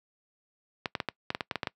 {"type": "clicks", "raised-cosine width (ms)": 0.3, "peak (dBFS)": -13, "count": 11, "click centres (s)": [0.858, 0.952, 1.002, 1.087, 1.304, 1.349, 1.408, 1.512, 1.557, 1.632, 1.672], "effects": ["noise-tail reverb RT60 0.1 s tail -23 dB re dry", "high-pass 100 Hz 12 dB/octave"]}